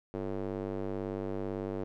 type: tone with band-pass filter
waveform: square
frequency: 49.02 Hz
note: G1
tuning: 1 cent sharp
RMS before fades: -36 dBFS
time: 0.14-1.84 s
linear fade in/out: 0 ms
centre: 410 Hz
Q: 1.7
effects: none